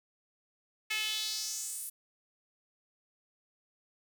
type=tone with high-pass filter sweep; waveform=sawtooth; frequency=431.9 Hz; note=A4; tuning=32 cents flat; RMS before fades=-36 dBFS; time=0.9-1.9 s; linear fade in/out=10 ms; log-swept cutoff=2300 to 11000 Hz; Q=3; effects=none